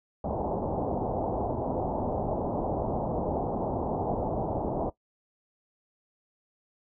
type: low-pass noise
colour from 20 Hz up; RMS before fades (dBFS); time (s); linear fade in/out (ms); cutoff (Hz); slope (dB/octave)
white; -30; 0.24-4.9; 5; 850; 48
effects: noise-tail reverb RT60 0.1 s tail -17 dB re dry